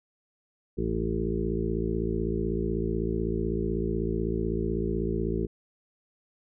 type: harmonic tone with a mistuned harmonic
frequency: 56 Hz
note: A1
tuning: 31 cents sharp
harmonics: 1 / 2 / 3 / 4 / 6 / 7 / 8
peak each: -32 / -37 / -33 / -34 / -33 / -32 / -37 dBFS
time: 0.77-5.47 s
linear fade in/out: 20 ms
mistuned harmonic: 1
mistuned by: +26 cents
effects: none